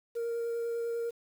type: tone with vibrato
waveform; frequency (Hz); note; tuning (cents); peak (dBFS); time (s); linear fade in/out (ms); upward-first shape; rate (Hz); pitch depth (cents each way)
sine; 466.2; A#4; 0; -28; 0.15-1.11; 20; sine; 10; 9
effects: tanh soft clip ceiling -30 dBFS + 9-bit